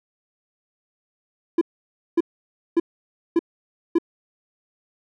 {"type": "tone bursts", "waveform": "triangle", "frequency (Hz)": 337.5, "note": "E4", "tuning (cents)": 41, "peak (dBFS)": -12, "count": 5, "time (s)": [1.58, 3.985], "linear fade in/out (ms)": 5, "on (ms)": 33, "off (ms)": 560, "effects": []}